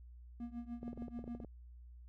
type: tone with tremolo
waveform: triangle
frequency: 237.4 Hz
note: A#3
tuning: 32 cents sharp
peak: -37 dBFS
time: 0.4-1.44 s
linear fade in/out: 2 ms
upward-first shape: triangle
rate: 6.8 Hz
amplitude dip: 95%
type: clicks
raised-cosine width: 2 ms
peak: -34 dBFS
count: 12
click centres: 0.831 / 0.88 / 0.931 / 0.976 / 1.022 / 1.082 / 1.191 / 1.241 / 1.278 / 1.35 / 1.402 / 1.447 s
effects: added 60 Hz sine -52 dBFS peak until 2.08 s